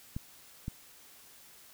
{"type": "clicks", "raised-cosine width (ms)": 5, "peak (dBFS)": -23, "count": 2, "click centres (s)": [0.165, 0.681], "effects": ["white hiss -56 dBFS RMS until 1.73 s"]}